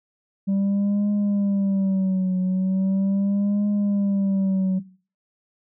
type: tone with vibrato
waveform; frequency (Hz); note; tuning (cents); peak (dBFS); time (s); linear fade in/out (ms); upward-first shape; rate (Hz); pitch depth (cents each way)
sine; 194.8; G3; -11; -16; 0.47-4.8; 20; triangle; 0.39; 100
effects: noise-tail reverb RT60 0.4 s tail -19 dB re dry + tanh soft clip ceiling -18 dBFS